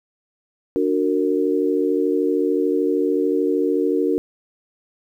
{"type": "chord", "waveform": "sine", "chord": "D augmented", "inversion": "none", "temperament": "just", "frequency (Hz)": [293.7, 367.1, 458.9], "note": ["D4", "F#4", "A#4"], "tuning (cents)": [0, -14, -27], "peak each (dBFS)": -21, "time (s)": [0.76, 4.18], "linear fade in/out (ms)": 0, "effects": ["9-bit"]}